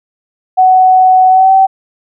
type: tone with pitch glide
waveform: sine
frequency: 746 to 767.9 Hz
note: F#5 to G5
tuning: +14 to -36 cents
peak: -3 dBFS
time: 0.57-1.67 s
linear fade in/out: 20 ms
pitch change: +50 cents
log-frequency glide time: 1.29-1.52 s
effects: none

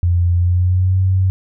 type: tone with pitch glide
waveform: sine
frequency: 87.31 to 94.12 Hz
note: F2 to F#2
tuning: 0 to +30 cents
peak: -11 dBFS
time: 0.03-1.3 s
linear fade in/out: 0 ms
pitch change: +130 cents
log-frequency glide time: 0.35-0.99 s
effects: none

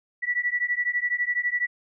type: beating tone pair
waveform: sine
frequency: 1944 / 1956 Hz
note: B6 / B6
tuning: -28 / -17 cents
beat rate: 12 Hz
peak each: -26 / -26 dBFS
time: 0.22-1.67 s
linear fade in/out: 20 ms
effects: none

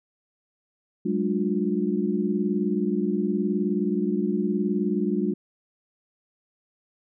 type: tone cluster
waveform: sine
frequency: 191.3 / 210.4 / 298.2 / 357.7 Hz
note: G3 / G#3 / D4 / F4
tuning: -42 / +23 / +27 / +41 cents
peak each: -27 / -26 / -29 / -28 dBFS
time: 1.05-5.34 s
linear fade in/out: 10 ms
effects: none

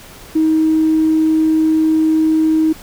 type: tone with tanh clipping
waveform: triangle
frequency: 316 Hz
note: D#4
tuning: 27 cents sharp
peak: -10 dBFS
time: 0.35-2.73 s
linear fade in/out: 10 ms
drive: 4 dB
effects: pink hiss -38 dBFS RMS until 2.82 s

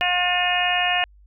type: harmonic tone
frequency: 357.7 Hz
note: F4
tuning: 41 cents sharp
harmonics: 2 / 3 / 4 / 5 / 6 / 7 / 8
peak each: -23 / -32 / -33 / -25 / -32 / -25 / -24 dBFS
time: 0.01-1.04 s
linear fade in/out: 0 ms
effects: added 50 Hz sine -48 dBFS peak until 1.26 s

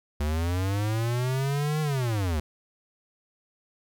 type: linear two-way sweep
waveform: square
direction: up then down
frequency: 72 to 155.56 to 72 Hz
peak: -25 dBFS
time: 0.2-2.4 s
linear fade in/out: 5 ms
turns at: 1.81 s
effects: 10-bit

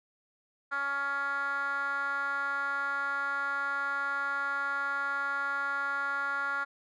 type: tone with band-pass filter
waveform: 10% pulse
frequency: 279.7 Hz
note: C#4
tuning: 16 cents sharp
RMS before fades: -32 dBFS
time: 0.71-6.65 s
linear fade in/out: 20 ms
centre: 1400 Hz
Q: 5
effects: none

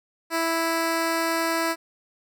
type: tone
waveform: 10% pulse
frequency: 329.6 Hz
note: E4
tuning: in tune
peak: -14 dBFS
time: 0.3-1.76 s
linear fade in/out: 50 ms
effects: none

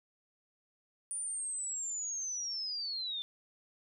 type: linear sweep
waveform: sine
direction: down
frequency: 9397 to 3520 Hz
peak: -35 dBFS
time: 1.11-3.22 s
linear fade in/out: 0 ms
effects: none

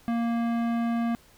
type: tone with tanh clipping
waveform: sine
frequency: 233.1 Hz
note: A#3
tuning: in tune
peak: -26 dBFS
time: 0.08-1.15 s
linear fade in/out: 0 ms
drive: 17 dB
effects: pink hiss -57 dBFS RMS until 1.37 s

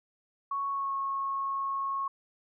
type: tone with pitch glide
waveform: sine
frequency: 1109 to 1094.4 Hz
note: C#6 to C#6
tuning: 0 to -23 cents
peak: -29 dBFS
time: 0.51-2.08 s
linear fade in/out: 5 ms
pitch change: -23 cents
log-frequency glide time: 0.7-0.93 s
effects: none

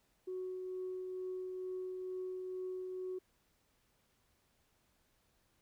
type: tone with tremolo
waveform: sine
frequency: 370 Hz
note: F#4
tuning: in tune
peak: -37 dBFS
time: 0.27-3.19 s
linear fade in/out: 10 ms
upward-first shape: triangle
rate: 2.2 Hz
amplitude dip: 30%
effects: tanh soft clip ceiling -34 dBFS + pink hiss -75 dBFS RMS until 5.61 s

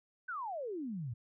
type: exponential sweep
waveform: sine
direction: down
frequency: 1565 to 108.1 Hz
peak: -37 dBFS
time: 0.28-1.14 s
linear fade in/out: 10 ms
effects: none

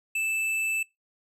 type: tone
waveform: square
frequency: 2637 Hz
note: E7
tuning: in tune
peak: -26 dBFS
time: 0.15-0.83 s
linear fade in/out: 5 ms
effects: noise-tail reverb RT60 0.2 s tail -23 dB re dry + low-pass 12000 Hz 12 dB/octave

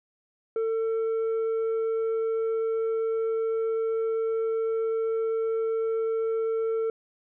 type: tone with tanh clipping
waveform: sine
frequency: 448.7 Hz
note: A4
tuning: 34 cents sharp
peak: -25 dBFS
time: 0.56-6.9 s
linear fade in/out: 2 ms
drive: 4 dB
effects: none

